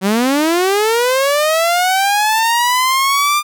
sawtooth linear sweep, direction up, 183.8 to 1203 Hz, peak -8 dBFS, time 0.01-3.43 s, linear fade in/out 50 ms, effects none

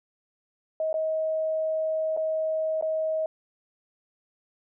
sine tone with dropouts, 633 Hz, D#5, 30 cents sharp, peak -24 dBFS, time 0.8-3.26 s, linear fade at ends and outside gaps 2 ms, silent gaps 0.929-0.941 / 2.166-2.173 / 2.812-2.824 s, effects none

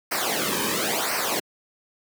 pink noise with flanger, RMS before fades -25 dBFS, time 0.11-1.4 s, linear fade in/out 10 ms, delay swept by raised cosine 0.28 to 1.48 ms, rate 0.97 Hz, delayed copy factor -0.8, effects high-pass 200 Hz 12 dB/octave

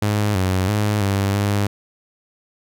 sawtooth tone with pitch steps, 104.3 / 93.4 / 104.7 / 98.9 / 101.6 Hz, G#2 / F#2 / G#2 / G2 / G#2, +8 / +17 / +15 / +16 / -38 cents, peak -13 dBFS, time 0.02-1.67 s, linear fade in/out 5 ms, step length 330 ms, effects none

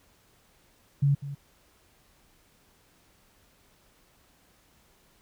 sine tone with echo, 141 Hz, C#3, 30 cents sharp, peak -19 dBFS, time 1.02-1.15 s, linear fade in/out 10 ms, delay 200 ms, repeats 1, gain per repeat -14 dB, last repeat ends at 1.35 s, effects pink hiss -63 dBFS RMS until 5.21 s

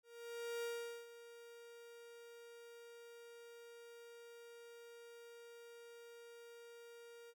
45% pulse tone with ADSR envelope, 469.6 Hz, A#4, 13 cents sharp, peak -40 dBFS, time 0.03-7.34 s, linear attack 600 ms, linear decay 430 ms, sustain -15 dB, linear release 48 ms, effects none

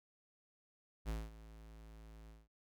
square tone with ADSR envelope, 54.6 Hz, A1, 13 cents flat, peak -37 dBFS, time 1.05-2.48 s, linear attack 40 ms, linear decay 210 ms, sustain -17 dB, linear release 190 ms, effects none

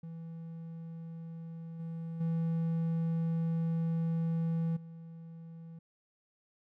triangle tone with level steps, 164.81 Hz, E3, in tune, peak -39 / -35 / -27 / -43 dBFS, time 0.03-5.79 s, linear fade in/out 5 ms, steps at 1.79 / 2.2 / 4.76 s, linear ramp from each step 10 ms, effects none

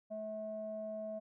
square tone with low-pass filter, 215.8 Hz, A3, 33 cents flat, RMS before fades -42 dBFS, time 0.1-1.2 s, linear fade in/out 20 ms, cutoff 640 Hz, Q 8.1, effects none

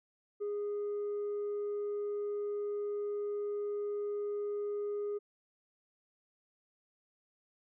sine tone with tanh clipping, 411.9 Hz, G#4, 14 cents flat, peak -34 dBFS, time 0.4-5.19 s, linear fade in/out 20 ms, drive 1 dB, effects none

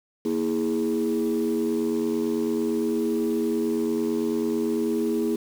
sine tone cluster, 235.5 / 324.2 / 413.4 Hz, A#3 / E4 / G#4, +18 / -29 / -8 cents, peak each -25 dBFS, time 0.25-5.36 s, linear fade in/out 5 ms, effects tanh soft clip ceiling -17 dBFS + 7-bit

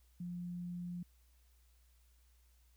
sine tone, 176 Hz, F3, 14 cents sharp, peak -40 dBFS, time 0.2-1.03 s, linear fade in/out 5 ms, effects added 60 Hz sine -65 dBFS peak until 2.76 s + white hiss -75 dBFS RMS until 2.76 s

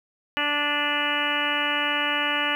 harmonic tone with a mistuned harmonic, 292.3 Hz, D4, 8 cents flat, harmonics 1 / 2 / 3 / 4 / 5 / 6 / 7 / 8 / 9 / 10, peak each -34 / -34 / -32 / -31 / -31 / -29 / -32 / -33 / -32 / -28 dBFS, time 0.37-2.55 s, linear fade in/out 0 ms, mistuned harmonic 8, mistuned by +41 cents, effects 9-bit

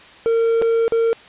triangle tone with dropouts, 457.8 Hz, A#4, 31 cents flat, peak -12 dBFS, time 0.26-1.13 s, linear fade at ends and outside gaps 0 ms, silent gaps 0.616-0.622 / 0.88-0.922 s, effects white hiss -43 dBFS RMS until 1.28 s + resampled to 8000 Hz

